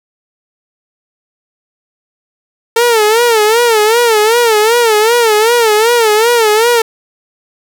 sawtooth tone with vibrato, 450.3 Hz, A4, 40 cents sharp, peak -3 dBFS, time 2.76-6.82 s, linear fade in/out 5 ms, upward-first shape sine, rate 2.6 Hz, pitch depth 120 cents each way, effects none

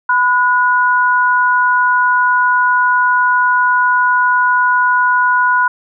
sine tone pair together, 1000 / 1452.2 Hz, B5 / F#6, +21 / -33 cents, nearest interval tritone, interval 646 cents, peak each -12 dBFS, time 0.09-5.68 s, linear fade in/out 5 ms, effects none

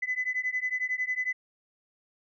sine beating tone pair, 2004 / 2015 Hz, B6 / B6, +25 / +34 cents, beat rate 11 Hz, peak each -30 dBFS, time 0.02-1.33 s, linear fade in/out 10 ms, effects tanh soft clip ceiling -20 dBFS

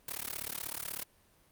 white noise with amplitude modulation, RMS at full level -35 dBFS, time 0.08-1.04 s, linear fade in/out 5 ms, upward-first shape sine, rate 36.3 Hz, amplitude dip 100%, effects pink hiss -66 dBFS RMS until 1.51 s + Opus 32 kbps

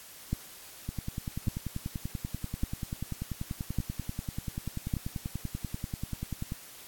two click trains, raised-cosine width 5 ms, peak -21 / -16 dBFS, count 59 / 5, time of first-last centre 0.89-6.521 / 0.33-4.938 s, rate 10.3 / 0.868 Hz, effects white hiss -49 dBFS RMS until 6.87 s + AAC 64 kbps

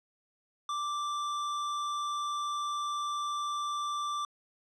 square tone, 1174.7 Hz, D6, in tune, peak -32 dBFS, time 0.69-4.25 s, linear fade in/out 2 ms, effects low-pass 6000 Hz 12 dB/octave

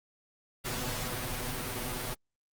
pink noise with comb filter, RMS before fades -35 dBFS, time 0.64-2.15 s, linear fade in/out 20 ms, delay 8 ms, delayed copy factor +0.85, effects Opus 48 kbps

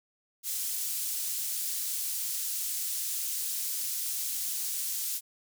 pink high-pass noise, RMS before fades -33 dBFS, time 0.43-5.21 s, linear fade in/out 50 ms, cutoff 7200 Hz, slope 12 dB/octave, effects none

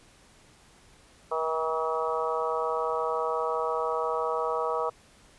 harmonic tone with a mistuned harmonic, 160 Hz, D#3, 49 cents sharp, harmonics 3 / 4 / 5 / 6 / 7 / 8, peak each -30 / -33 / -36 / -34 / -33 / -35 dBFS, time 1.31-4.9 s, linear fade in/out 10 ms, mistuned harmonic 7, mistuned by +22 cents, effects pink hiss -57 dBFS RMS until 5.38 s + resampled to 24000 Hz

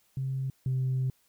sine tone pair in turn, 133.2 / 130.08 Hz, C3 / C3, +31 / -10 cents, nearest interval unison, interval 41 cents, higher first, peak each -28 / -24 dBFS, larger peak second, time 0.17-0.5 / 0.66-1.1 s, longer second, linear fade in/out 2 ms, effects tanh soft clip ceiling -23 dBFS + white hiss -68 dBFS RMS until 1.28 s

